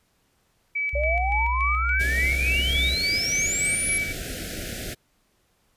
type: tone with tremolo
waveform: sine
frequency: 2291 Hz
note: D7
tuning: 44 cents flat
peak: -23 dBFS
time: 0.75-4.13 s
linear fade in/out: 10 ms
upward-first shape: square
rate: 3.5 Hz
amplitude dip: 50%
type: tone with pitch glide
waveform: sine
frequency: 61.8 to 65.32 Hz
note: B1 to C2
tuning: +2 to -2 cents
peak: -24 dBFS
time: 0.93-2.95 s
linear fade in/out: 5 ms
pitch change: +96 cents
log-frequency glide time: 1.63-2.12 s
type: exponential sweep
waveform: sine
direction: up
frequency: 566 to 11175 Hz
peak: -24 dBFS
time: 0.95-3.98 s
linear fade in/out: 5 ms
type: band-stop noise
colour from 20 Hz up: pink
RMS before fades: -33 dBFS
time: 1.99-4.95 s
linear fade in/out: 20 ms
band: 720 to 1400 Hz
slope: 96 dB/octave
effects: pink hiss -67 dBFS RMS until 5.76 s + resampled to 32000 Hz